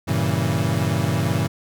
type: chord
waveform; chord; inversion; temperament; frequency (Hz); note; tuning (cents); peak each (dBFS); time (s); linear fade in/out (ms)
35% pulse; G diminished seventh; none; equal with one note detuned; 98 / 116.54 / 139.07 / 164.81; G2 / Bb2 / Db3 / Fb3; 0 / 0 / +6 / 0; -23; 0.07-1.48; 20
effects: none